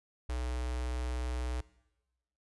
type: tone with notch filter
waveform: square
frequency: 61.74 Hz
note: B1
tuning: in tune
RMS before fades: -35 dBFS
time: 0.29-1.61 s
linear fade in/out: 5 ms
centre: 200 Hz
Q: 1.3
effects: noise-tail reverb RT60 1.0 s tail -20 dB re dry + resampled to 24000 Hz